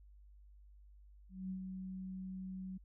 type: tone with ADSR envelope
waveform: sine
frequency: 187.6 Hz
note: F#3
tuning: 24 cents sharp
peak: -38 dBFS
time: 1.29-2.78 s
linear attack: 210 ms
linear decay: 94 ms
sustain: -4 dB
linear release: 12 ms
effects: added 50 Hz sine -57 dBFS peak until 2.84 s